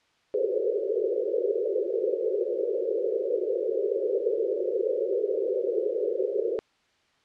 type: band-pass noise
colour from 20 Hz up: pink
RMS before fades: -27 dBFS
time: 0.34-6.59 s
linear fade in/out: 0 ms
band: 370 to 540 Hz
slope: 96 dB/octave
effects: white hiss -66 dBFS RMS until 7.24 s + low-pass 4000 Hz 12 dB/octave